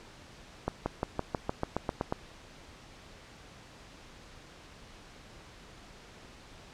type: accelerating click train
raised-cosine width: 1 ms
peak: -15 dBFS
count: 11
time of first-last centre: 0.68-2.125 s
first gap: 180 ms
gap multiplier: 0.95
effects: pink hiss -52 dBFS RMS until 6.73 s + low-pass 6000 Hz 12 dB/octave